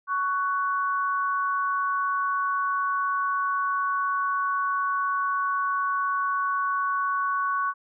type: tone pair together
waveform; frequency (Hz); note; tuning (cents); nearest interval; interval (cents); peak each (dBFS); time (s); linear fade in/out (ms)
sine; 1116 / 1487; C#6 / F#6; +11 / +8; perfect fourth; 497; -24 / -29; 0.07-7.74; 50
effects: none